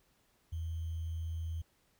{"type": "tone with sample-and-hold", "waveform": "sine", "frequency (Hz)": 82, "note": "E2", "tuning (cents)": -9, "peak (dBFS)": -35, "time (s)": [0.52, 1.62], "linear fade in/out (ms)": 10, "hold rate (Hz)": 3150, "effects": ["pink hiss -72 dBFS RMS until 1.99 s"]}